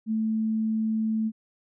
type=tone; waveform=sine; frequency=220 Hz; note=A3; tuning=in tune; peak=-23 dBFS; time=0.06-1.32 s; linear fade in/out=50 ms; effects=none